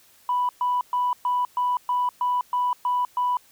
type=tone bursts; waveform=sine; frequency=987.8 Hz; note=B5; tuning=in tune; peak=-19 dBFS; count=10; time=0.29-3.37 s; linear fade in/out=2 ms; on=200 ms; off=120 ms; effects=tanh soft clip ceiling -16 dBFS + white hiss -56 dBFS RMS until 3.51 s